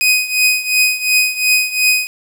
sawtooth tone with tremolo, 2502 Hz, D#7, 9 cents sharp, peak -5 dBFS, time 0.01-2.07 s, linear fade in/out 0 ms, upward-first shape triangle, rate 2.8 Hz, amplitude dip 85%, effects 7-bit

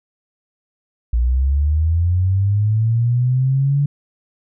sine linear sweep, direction up, 57.1 to 144.3 Hz, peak -13 dBFS, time 1.13-3.86 s, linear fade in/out 5 ms, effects none

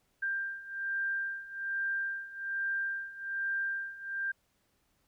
sine beating tone pair, 1586 / 1587.2 Hz, G6 / G6, +20 / +21 cents, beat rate 1.2 Hz, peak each -37 / -34 dBFS, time 0.22-4.32 s, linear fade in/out 10 ms, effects pink hiss -74 dBFS RMS until 5.07 s

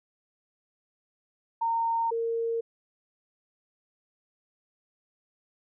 sine tone pair in turn, 918 / 459.8 Hz, A#5 / A#4, -27 / -24 cents, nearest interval octave, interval 1197 cents, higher first, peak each -24 / -26 dBFS, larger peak first, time 1.61-2.11 / 2.11-2.61 s, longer neither, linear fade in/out 10 ms, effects none

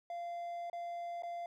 triangle tone with dropouts, 691 Hz, F5, 19 cents flat, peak -37 dBFS, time 0.1-1.46 s, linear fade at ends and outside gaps 2 ms, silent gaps 0.699-0.73 / 1.223-1.233 s, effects none

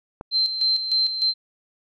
click, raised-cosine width 1 ms, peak -19 dBFS, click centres 0.211 s
sine tone with tremolo, 4117 Hz, C8, 29 cents flat, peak -17 dBFS, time 0.31-1.34 s, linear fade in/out 50 ms, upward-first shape square, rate 3.3 Hz, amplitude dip 60%
effects none

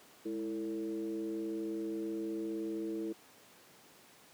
sine tone with frequency modulation, 329.6 Hz, E4, in tune, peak -34 dBFS, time 0.25-3.13 s, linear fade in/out 10 ms, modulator 119 Hz, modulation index 0.86, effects pink hiss -59 dBFS RMS until 4.33 s + high-pass 200 Hz 12 dB/octave

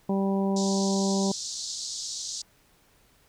harmonic tone, 195.2 Hz, G3, 7 cents flat, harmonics 1 / 2 / 3 / 4 / 5, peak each -24 / -30 / -34 / -36 / -38 dBFS, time 0.09-1.32 s, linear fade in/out 5 ms
white band-pass noise, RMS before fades -35 dBFS, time 0.56-2.42 s, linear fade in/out 5 ms, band 3900 to 7300 Hz, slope 48 dB/octave
effects pink hiss -62 dBFS RMS until 3.28 s

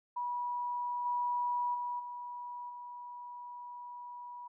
sine tone with level steps, 973 Hz, B5, 26 cents flat, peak -33 / -30 / -34 / -40 / -43 dBFS, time 0.16-4.48 s, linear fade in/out 10 ms, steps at 1.05 / 1.74 / 1.99 / 2.69 s, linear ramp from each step 10 ms, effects none

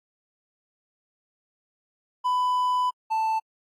triangle tone pair in turn, 998 / 883.7 Hz, B5 / A5, +18 / +7 cents, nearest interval major second, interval 211 cents, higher first, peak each -19 / -20 dBFS, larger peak first, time 2.24-2.91 / 3.1-3.4 s, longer first, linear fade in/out 20 ms, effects AAC 64 kbps

